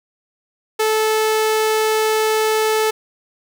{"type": "tone", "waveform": "sawtooth", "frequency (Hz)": 435.8, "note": "A4", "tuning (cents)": -17, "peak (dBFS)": -11, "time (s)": [0.79, 2.91], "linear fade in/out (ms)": 10, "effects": []}